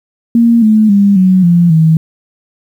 sine tone with pitch steps, 233.1 / 216.2 / 200.6 / 186.08 / 172.62 / 160.13 Hz, A#3 / A3 / G3 / F#3 / F3 / E3, 0 / -30 / +40 / +10 / -20 / -50 cents, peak -4 dBFS, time 0.35-1.97 s, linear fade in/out 2 ms, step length 270 ms, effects 7-bit

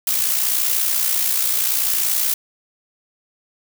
blue noise with amplitude modulation, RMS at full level -17 dBFS, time 0.07-2.34 s, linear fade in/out 2 ms, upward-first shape sine, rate 60.7 Hz, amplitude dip 50%, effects none

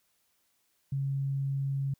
sine tone, 137.4 Hz, C#3, 15 cents flat, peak -28 dBFS, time 0.92-1.94 s, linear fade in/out 5 ms, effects white hiss -73 dBFS RMS until 1.99 s

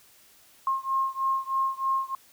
sine beating tone pair, 1069 / 1072.2 Hz, C6 / C6, +37 / +42 cents, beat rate 3.2 Hz, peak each -27 / -28 dBFS, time 0.67-2.15 s, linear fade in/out 2 ms, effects white hiss -57 dBFS RMS until 2.32 s

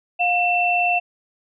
sine tone pair together, 711 / 2684 Hz, F5 / E7, +31 / +31 cents, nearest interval octave + major seventh, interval 2300 cents, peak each -19 dBFS, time 0.19-1 s, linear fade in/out 20 ms, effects none

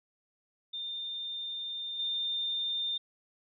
sine tone with level steps, 3611 Hz, A7, 44 cents sharp, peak -35 / -30 dBFS, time 0.73-2.98 s, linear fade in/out 10 ms, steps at 1.99 s, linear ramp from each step 5 ms, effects none

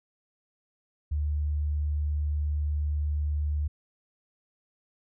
sine tone, 74.3 Hz, D2, 21 cents sharp, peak -25 dBFS, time 1.11-3.68 s, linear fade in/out 10 ms, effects none

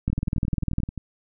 two click trains, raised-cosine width 5 ms, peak -19 / -11 dBFS, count 11 / 16, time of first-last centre 0.1-0.977 / 0.08-0.834 s, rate 11.4 / 19.9 Hz, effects none

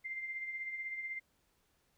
sine tone with tremolo, 2093 Hz, C7, in tune, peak -36 dBFS, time 0.04-1.2 s, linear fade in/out 20 ms, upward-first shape triangle, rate 16 Hz, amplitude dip 55%, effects pink hiss -75 dBFS RMS until 1.97 s

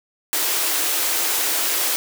white high-pass noise, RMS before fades -21 dBFS, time 0.33-1.96 s, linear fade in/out 0 ms, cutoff 280 Hz, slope 96 dB/octave, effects none

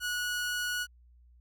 sawtooth tone, 1462 Hz, F#6, 21 cents flat, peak -27 dBFS, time 0-0.87 s, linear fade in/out 50 ms, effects added 60 Hz sine -56 dBFS peak until 1.4 s

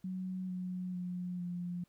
sine tone with pitch steps, 185.6 / 182.41 / 179.28 / 176.2 Hz, F#3 / F#3 / F3 / F3, +6 / -24 / +46 / +16 cents, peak -36 dBFS, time 0.04-1.84 s, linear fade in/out 5 ms, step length 450 ms, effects pink hiss -74 dBFS RMS until 1.88 s

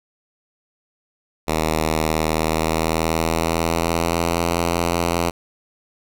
5% pulse tone with pitch glide, 79 to 85.16 Hz, D#2 to F2, +27 to -43 cents, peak -7 dBFS, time 1.47-5.31 s, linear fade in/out 20 ms, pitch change +130 cents, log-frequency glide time 2.28-4.49 s, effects none

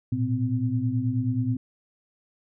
sine tone cluster, 112.3 / 121.7 / 256.2 Hz, A2 / B2 / C4, +36 / -25 / -36 cents, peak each -27 dBFS, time 0.12-1.57 s, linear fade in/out 5 ms, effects none

